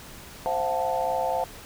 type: chord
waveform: sine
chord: F# half-diminished seventh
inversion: second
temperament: equal with one note detuned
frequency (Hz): 523.3 / 676.2 / 740 / 880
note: C5 / E5 / F#5 / A5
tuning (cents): 0 / +44 / 0 / 0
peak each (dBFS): -29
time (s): 0.46-1.44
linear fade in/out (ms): 0
effects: pink hiss -44 dBFS RMS until 1.65 s